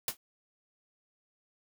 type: noise with exponential decay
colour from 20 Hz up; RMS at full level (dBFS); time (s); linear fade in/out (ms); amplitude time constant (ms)
white; -27; 0.08-0.17; 2; 18
effects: none